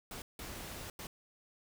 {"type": "noise bursts at uneven times", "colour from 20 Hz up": "pink", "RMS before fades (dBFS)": -45, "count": 3, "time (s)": [[0.11, 0.22], [0.39, 0.9], [0.99, 1.07]], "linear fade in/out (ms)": 2, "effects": []}